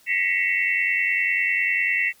sine tone cluster, 1924 / 2014 / 2214 / 2692 Hz, B6 / B6 / C#7 / E7, -46 / +33 / -3 / +36 cents, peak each -25 dBFS, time 0.06-2.13 s, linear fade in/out 50 ms, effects white hiss -56 dBFS RMS until 2.2 s

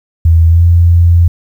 sine tone with pitch glide, 82.41 to 85.56 Hz, E2 to F2, 0 to -35 cents, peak -3 dBFS, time 0.25-1.28 s, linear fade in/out 5 ms, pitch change +65 cents, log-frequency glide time 0.48-0.63 s, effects 7-bit

